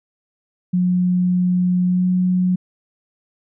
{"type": "tone with pitch glide", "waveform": "sine", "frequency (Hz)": [180.3, 182.29], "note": ["F#3", "F#3"], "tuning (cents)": [-45, -26], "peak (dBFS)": -14, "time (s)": [0.73, 2.56], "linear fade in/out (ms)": 10, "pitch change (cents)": 19, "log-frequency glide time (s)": [1.86, 2.06], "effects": []}